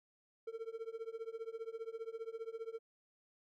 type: tone with tremolo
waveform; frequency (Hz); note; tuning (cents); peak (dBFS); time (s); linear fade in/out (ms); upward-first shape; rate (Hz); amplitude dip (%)
triangle; 452.5; A4; +48; -36; 0.47-2.79; 5; triangle; 15; 100
effects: none